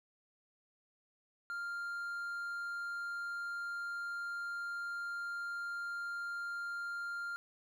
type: tone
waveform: triangle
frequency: 1396.9 Hz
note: F6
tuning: in tune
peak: -36 dBFS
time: 1.5-7.36 s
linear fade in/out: 0 ms
effects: none